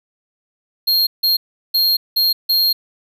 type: tone bursts at uneven times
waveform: square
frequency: 4231 Hz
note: C8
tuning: 19 cents sharp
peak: -13 dBFS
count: 5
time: 0.87-1.07 / 1.23-1.37 / 1.74-1.97 / 2.16-2.33 / 2.49-2.73 s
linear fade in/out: 10 ms
effects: none